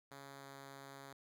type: tone with pitch glide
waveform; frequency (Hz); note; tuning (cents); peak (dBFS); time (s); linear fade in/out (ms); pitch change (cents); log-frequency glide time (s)
5% pulse; 138.59 to 137.71; C#3 to C#3; 0 to -11; -40; 0.11-1.13; 5; -11; 0.24-0.53
effects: none